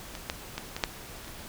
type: clicks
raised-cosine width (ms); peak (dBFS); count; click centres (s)
0.2; -21 / -12 / -15 / -16 / -7 / -29 / -27; 7; 0.152 / 0.299 / 0.58 / 0.765 / 0.838 / 1.246 / 1.28
effects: pink hiss -44 dBFS RMS until 1.48 s